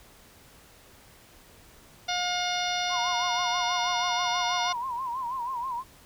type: harmonic tone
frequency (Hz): 715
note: F5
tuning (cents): +41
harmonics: 1 / 2 / 3 / 4 / 5 / 6 / 7 / 8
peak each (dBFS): -30 / -35 / -35 / -37 / -33 / -39 / -39 / -37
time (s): 2.08-4.73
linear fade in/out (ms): 10
type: tone with vibrato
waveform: sine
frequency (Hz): 1000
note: B5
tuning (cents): +21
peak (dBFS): -29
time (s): 2.89-5.84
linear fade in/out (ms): 50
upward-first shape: sine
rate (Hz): 6.2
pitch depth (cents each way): 120
effects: pink hiss -54 dBFS RMS until 6.05 s